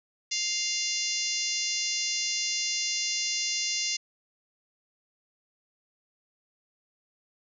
harmonic tone, 698.5 Hz, F5, in tune, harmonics 3 / 4 / 5 / 6 / 7 / 8 / 9 / 10, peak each -37 / -35 / -39 / -37 / -33 / -34 / -34 / -39 dBFS, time 0.31-3.97 s, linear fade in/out 10 ms, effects none

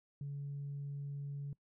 sine tone, 141.8 Hz, C#3, 40 cents sharp, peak -38 dBFS, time 0.21-1.53 s, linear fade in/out 2 ms, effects noise-tail reverb RT60 0.1 s tail -23 dB re dry + tanh soft clip ceiling -36 dBFS

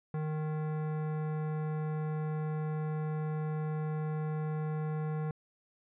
sine tone with hard clipping, 154.4 Hz, D#3, 13 cents flat, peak -34 dBFS, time 0.14-5.31 s, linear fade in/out 2 ms, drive 16 dB, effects resampled to 8000 Hz

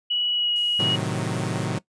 sine tone with pitch glide, 2931 to 2901 Hz, F#7 to F#7, -17 to -35 cents, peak -21 dBFS, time 0.1-0.96 s, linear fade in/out 10 ms, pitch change -18 cents, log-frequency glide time 0.31-0.5 s
violet noise, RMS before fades -40 dBFS, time 0.56-1.65 s, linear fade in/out 0 ms
sawtooth chord, A diminished seventh, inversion none, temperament equal, 110 / 130.81 / 155.56 / 185 Hz, A2 / C3 / Eb3 / Gb3, 0 / 0 / 0 / 0 cents, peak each -26 dBFS, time 0.79-1.79 s, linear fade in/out 10 ms
effects noise-tail reverb RT60 0.1 s tail -19 dB re dry + resampled to 22050 Hz

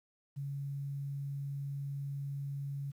sine tone with quantisation, 140.1 Hz, C#3, 19 cents sharp, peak -36 dBFS, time 0.36-2.92 s, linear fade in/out 20 ms, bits 11, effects none

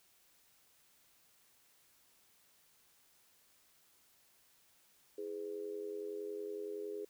sine tone with amplitude modulation, 415.3 Hz, G#4, in tune, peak -36 dBFS, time 5.18-7.05 s, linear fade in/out 5 ms, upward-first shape sine, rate 90.8 Hz, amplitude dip 80%, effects white hiss -69 dBFS RMS until 7.09 s

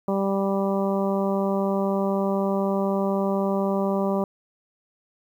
harmonic tone, 196 Hz, G3, in tune, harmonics 1 / 2 / 3 / 4 / 5 / 6, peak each -24 / -27 / -27 / -33 / -33 / -36 dBFS, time 0.08-4.24 s, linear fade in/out 2 ms, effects 9-bit

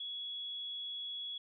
sine tone, 3363 Hz, G#7, 21 cents sharp, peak -39 dBFS, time 0-1.38 s, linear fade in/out 5 ms, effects none

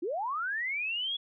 sine linear sweep, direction up, 303.4 to 3400 Hz, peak -30 dBFS, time 0.02-1.17 s, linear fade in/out 10 ms, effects none

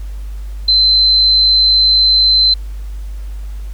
sine tone, 4076 Hz, C8, 46 cents flat, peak -7 dBFS, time 0.68-2.54 s, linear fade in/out 5 ms, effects added 50 Hz sine -22 dBFS peak until 3.73 s + pink hiss -46 dBFS RMS until 3.73 s

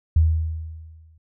sine tone with exponential decay, 80 Hz, D#2, 49 cents sharp, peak -11 dBFS, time 0.16-1.18 s, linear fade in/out 5 ms, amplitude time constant 220 ms, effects none

